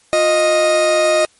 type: tone pair together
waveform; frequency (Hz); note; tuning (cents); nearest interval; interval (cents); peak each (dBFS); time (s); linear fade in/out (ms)
40% pulse; 354 / 622.3; F4 / D#5; +23 / 0; minor seventh; 977; -20 / -11; 0.13-1.25; 0
effects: white hiss -53 dBFS RMS until 1.39 s + MP3 48 kbps